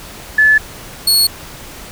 sine / sawtooth tone pair in turn, 1730 / 4359 Hz, A6 / C#8, -30 / -30 cents, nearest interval octave + major third, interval 1600 cents, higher second, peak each -6 dBFS, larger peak neither, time 0.38-0.58 / 1.07-1.27 s, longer neither, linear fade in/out 5 ms, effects pink hiss -33 dBFS RMS until 1.91 s

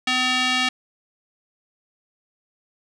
square tone with band-pass filter, 254.4 Hz, C4, 48 cents flat, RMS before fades -21 dBFS, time 0.07-0.69 s, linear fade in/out 5 ms, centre 2900 Hz, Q 1.5, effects resampled to 24000 Hz + 7-bit

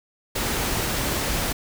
pink noise, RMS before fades -25 dBFS, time 0.35-1.53 s, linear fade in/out 10 ms, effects none

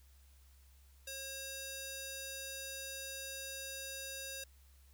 square tone with band-pass filter, 540 Hz, C#5, 45 cents flat, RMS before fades -45 dBFS, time 1.07-4.44 s, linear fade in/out 5 ms, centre 7600 Hz, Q 0.73, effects added 67 Hz sine -60 dBFS peak until 4.93 s + white hiss -70 dBFS RMS until 4.93 s

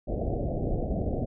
pink low-pass noise, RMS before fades -29 dBFS, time 0.07-1.26 s, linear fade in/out 20 ms, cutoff 730 Hz, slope 96 dB/octave, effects none

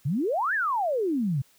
sine exponential two-way sweep, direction up then down, 124.1 to 1831 to 124.1 Hz, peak -23 dBFS, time 0.05-1.42 s, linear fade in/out 10 ms, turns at 0.54 s, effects white hiss -61 dBFS RMS until 1.58 s

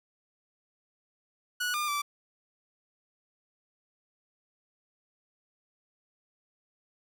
sawtooth tone with pitch steps, 1467 / 1204 / 1164 Hz, F#6 / D6 / D6, -15 / +43 / -16 cents, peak -25 dBFS, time 1.6-2.02 s, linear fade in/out 10 ms, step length 140 ms, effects none

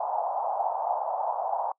pink band-pass noise, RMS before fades -29 dBFS, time 0-1.72 s, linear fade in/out 5 ms, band 680 to 900 Hz, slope 48 dB/octave, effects noise-tail reverb RT60 0.1 s tail -24 dB re dry

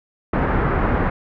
pink low-pass noise, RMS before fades -19 dBFS, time 0.33-1.1 s, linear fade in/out 5 ms, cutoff 1700 Hz, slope 24 dB/octave, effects none

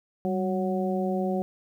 harmonic tone with a mistuned harmonic, 185 Hz, F#3, in tune, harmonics 1 / 2 / 3 / 4, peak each -27 / -30 / -32 / -33 dBFS, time 0.25-1.42 s, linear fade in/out 0 ms, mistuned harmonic 1, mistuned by +67 cents, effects 10-bit

